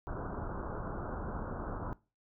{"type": "low-pass noise", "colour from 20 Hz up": "pink", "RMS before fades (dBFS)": -39, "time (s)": [0.07, 1.93], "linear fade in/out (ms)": 0, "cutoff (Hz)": 1500, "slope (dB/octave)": 96, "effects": ["noise-tail reverb RT60 0.3 s tail -20 dB re dry"]}